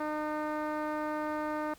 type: tone with low-pass filter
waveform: 10% pulse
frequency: 304.2 Hz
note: D#4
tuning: 39 cents flat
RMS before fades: -34 dBFS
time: 0-1.74 s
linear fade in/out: 5 ms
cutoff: 1300 Hz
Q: 0.7
effects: pink hiss -58 dBFS RMS until 1.78 s